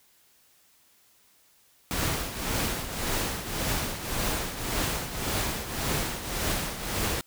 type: noise with tremolo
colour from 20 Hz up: pink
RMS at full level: -27 dBFS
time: 1.91-7.21 s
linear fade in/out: 0 ms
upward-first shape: triangle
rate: 1.8 Hz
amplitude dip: 70%
effects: white hiss -62 dBFS RMS until 7.26 s